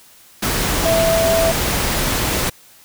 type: tone in noise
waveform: sine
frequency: 659.3 Hz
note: E5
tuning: in tune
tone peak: -14 dBFS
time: 0.85-1.52 s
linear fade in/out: 10 ms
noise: pink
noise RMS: -19 dBFS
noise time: 0.42-2.5 s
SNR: +2 dB
effects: white hiss -47 dBFS RMS until 2.84 s